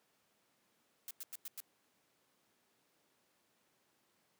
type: noise bursts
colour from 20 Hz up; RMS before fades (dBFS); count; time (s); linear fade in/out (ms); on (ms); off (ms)
blue; -45; 5; 1.08-1.603; 0; 27; 97
effects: pink hiss -75 dBFS RMS until 4.39 s + high-pass 200 Hz 12 dB/octave